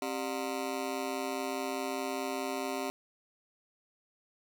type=ring-modulated tone; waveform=20% pulse; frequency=329.6 Hz; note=E4; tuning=in tune; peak=-25 dBFS; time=0.02-2.9 s; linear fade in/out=0 ms; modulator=62.4 Hz; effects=none